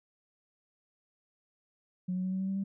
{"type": "tone with pitch steps", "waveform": "sine", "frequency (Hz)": [182.1, 184.32, 186.57, 188.85, 191.15, 193.49, 195.85], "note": ["F#3", "F#3", "F#3", "F#3", "G3", "G3", "G3"], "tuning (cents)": [-27, -6, 15, 36, -43, -22, -1], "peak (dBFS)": -29, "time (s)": [2.08, 2.64], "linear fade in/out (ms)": 10, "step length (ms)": 80, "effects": ["tanh soft clip ceiling -25 dBFS"]}